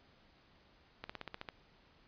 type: slowing click train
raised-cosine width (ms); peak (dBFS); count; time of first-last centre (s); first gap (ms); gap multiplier
0.3; -26; 8; 1.04-1.488; 55; 1.05
effects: pink hiss -66 dBFS RMS until 2.07 s + resampled to 11025 Hz